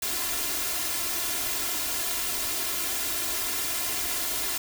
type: noise with comb filter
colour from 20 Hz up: white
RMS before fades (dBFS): -29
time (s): 0.02-4.58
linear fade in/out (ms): 5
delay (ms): 2.9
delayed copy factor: +0.8
effects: none